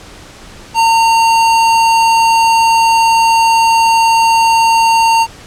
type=tone with sample-and-hold; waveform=sine; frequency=909 Hz; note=A#5; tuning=44 cents flat; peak=-6 dBFS; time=0.74-5.27 s; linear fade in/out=50 ms; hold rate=3675 Hz; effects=pink hiss -35 dBFS RMS until 5.46 s + low-pass 8000 Hz 12 dB/octave